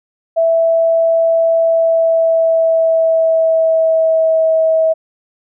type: tone with pitch glide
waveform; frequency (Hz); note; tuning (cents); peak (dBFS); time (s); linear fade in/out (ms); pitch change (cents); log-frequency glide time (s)
sine; 659.3 to 643.5; E5 to E5; 0 to -42; -9; 0.36-4.94; 20; -42; 1.6-4.52
effects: none